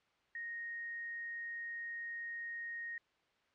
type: tone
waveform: sine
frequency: 1864.7 Hz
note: A#6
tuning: in tune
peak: -40 dBFS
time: 0.35-2.98 s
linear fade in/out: 2 ms
effects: white hiss -74 dBFS RMS until 3.54 s + low-pass 3000 Hz 12 dB/octave